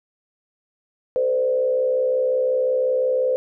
sine tone with frequency modulation, 513 Hz, C5, 34 cents flat, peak -17 dBFS, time 1.16-3.36 s, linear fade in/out 0 ms, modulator 65.6 Hz, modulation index 0.65, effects none

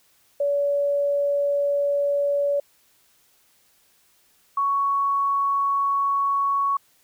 sine tone pair in turn, 570 / 1114 Hz, C#5 / C#6, +48 / +8 cents, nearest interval octave, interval 1160 cents, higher second, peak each -19 dBFS, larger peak neither, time 0.4-2.6 / 4.57-6.77 s, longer neither, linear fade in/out 5 ms, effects white hiss -61 dBFS RMS until 7.03 s

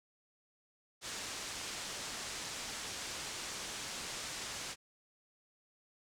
white low-pass noise, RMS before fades -43 dBFS, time 1.01-4.76 s, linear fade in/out 50 ms, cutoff 7800 Hz, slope 24 dB/octave, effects none

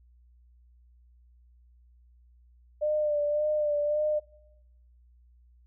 sine tone with vibrato, 597 Hz, D5, 28 cents sharp, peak -24 dBFS, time 2.81-4.2 s, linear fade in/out 20 ms, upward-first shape sine, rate 1.8 Hz, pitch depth 32 cents each way, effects noise-tail reverb RT60 0.9 s tail -23 dB re dry + added 60 Hz sine -56 dBFS peak until 5.66 s

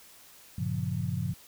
sine chord, G half-diminished seventh, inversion none, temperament just, 98 / 117.6 / 141.12 / 176.4 Hz, G2 / Bb2 / Db3 / F3, 0 / +16 / +31 / +18 cents, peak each -34 dBFS, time 0.58-1.34 s, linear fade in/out 5 ms, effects white hiss -54 dBFS RMS until 1.47 s

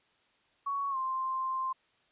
sine tone with pitch glide, 1117 to 1048.2 Hz, C#6 to C6, +13 to +3 cents, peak -30 dBFS, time 0.66-1.73 s, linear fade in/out 10 ms, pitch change -110 cents, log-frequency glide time 0.9-0.97 s, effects white hiss -69 dBFS RMS until 2.11 s + resampled to 8000 Hz

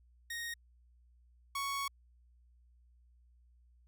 sawtooth tone pair in turn, 1864.7 / 1111.6 Hz, A#6 / C#6, 0 / +4 cents, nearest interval major sixth, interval 896 cents, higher first, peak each -35 / -31 dBFS, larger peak second, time 0.3-0.54 / 1.55-1.88 s, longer second, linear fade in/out 5 ms, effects added 60 Hz sine -62 dBFS peak until 3.87 s

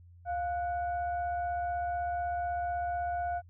sine tone with frequency modulation, 702 Hz, F5, 9 cents sharp, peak -30 dBFS, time 0.25-3.42 s, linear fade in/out 50 ms, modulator 773 Hz, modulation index 0.46, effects added 87 Hz sine -52 dBFS peak until 3.49 s

